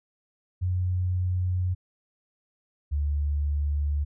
sine tone pair in turn, 90.9 / 72.83 Hz, F#2 / D2, -30 / -14 cents, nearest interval major third, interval 384 cents, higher first, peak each -23 dBFS, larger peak neither, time 0.61-1.75 / 2.91-4.05 s, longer neither, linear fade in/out 20 ms, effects none

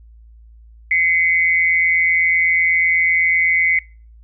sine tone pair together, 2049 / 2217 Hz, C7 / C#7, -37 / 0 cents, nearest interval minor second, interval 137 cents, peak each -14 / -17 dBFS, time 0.91-3.79 s, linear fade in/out 2 ms, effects noise-tail reverb RT60 0.4 s tail -25 dB re dry + added 56 Hz sine -41 dBFS peak until 4.23 s

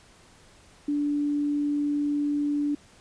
sine tone, 291.2 Hz, D4, 15 cents flat, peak -23 dBFS, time 0.88-2.75 s, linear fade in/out 5 ms, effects pink hiss -55 dBFS RMS until 3 s + resampled to 22050 Hz

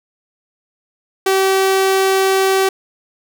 sawtooth tone, 384.1 Hz, G4, 35 cents flat, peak -8 dBFS, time 1.26-2.69 s, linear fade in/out 5 ms, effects none

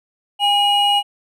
triangle tone pair together, 812 / 2894 Hz, G#5 / F#7, -39 / -39 cents, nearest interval octave + minor seventh, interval 2200 cents, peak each -14 dBFS, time 0.39-1.03 s, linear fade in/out 50 ms, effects none

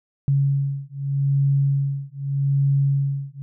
sine beating tone pair, 138.59 / 139.41 Hz, C#3 / C#3, 0 / +10 cents, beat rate 0.82 Hz, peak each -21 dBFS, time 0.28-3.42 s, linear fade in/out 0 ms, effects none

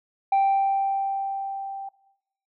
sine tone with level ramp, 784 Hz, G5, in tune, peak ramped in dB -14 to -32 dBFS, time 0.32-1.89 s, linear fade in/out 5 ms, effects noise-tail reverb RT60 0.9 s tail -20 dB re dry + tanh soft clip ceiling -16 dBFS

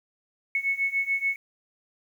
sine beating tone pair, 2200 / 2206.9 Hz, C#7 / C#7, -14 / -8 cents, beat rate 6.9 Hz, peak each -28 / -26 dBFS, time 0.55-1.36 s, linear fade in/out 2 ms, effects 9-bit

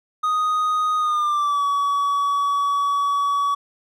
triangle tone with pitch glide, 1244.5 to 1134.6 Hz, D#6 to C#6, 0 to +40 cents, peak -16 dBFS, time 0.23-3.55 s, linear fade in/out 10 ms, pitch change -160 cents, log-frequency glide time 0.98-1.65 s, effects none

